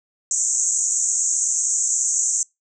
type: band-pass noise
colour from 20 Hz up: pink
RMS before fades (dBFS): -21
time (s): 0.31-2.43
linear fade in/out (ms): 2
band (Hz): 6300 to 7900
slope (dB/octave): 96
effects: noise-tail reverb RT60 0.2 s tail -25 dB re dry